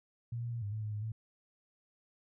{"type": "tone with pitch steps", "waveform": "sine", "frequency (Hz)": [117.8, 118.7, 117.3, 101.9, 108.7, 106.6, 104.9, 110.8], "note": ["A#2", "A#2", "A#2", "G#2", "A2", "G#2", "G#2", "A2"], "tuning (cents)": [19, 32, 11, -32, -21, 46, 18, 13], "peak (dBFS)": -35, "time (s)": [0.32, 1.12], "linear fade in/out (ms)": 5, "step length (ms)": 100, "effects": []}